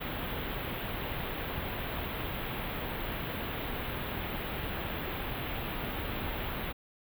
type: band-stop noise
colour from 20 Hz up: pink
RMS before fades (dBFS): -36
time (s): 0-6.73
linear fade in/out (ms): 20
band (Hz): 3600 to 13000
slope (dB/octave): 48
effects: none